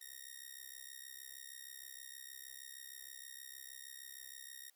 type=tone with amplitude modulation; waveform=5% pulse; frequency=1864.7 Hz; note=A#6; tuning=in tune; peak=-35 dBFS; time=0.01-4.7 s; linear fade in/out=5 ms; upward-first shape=sine; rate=66.4 Hz; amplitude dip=95%; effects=white hiss -75 dBFS RMS until 4.75 s + high-pass 300 Hz 12 dB/octave